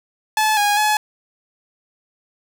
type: tone with pitch steps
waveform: sawtooth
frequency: 863 / 823 / 850 Hz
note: A5 / G#5 / G#5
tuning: -34 / -16 / +40 cents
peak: -11 dBFS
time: 0.37-0.97 s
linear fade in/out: 2 ms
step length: 200 ms
effects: none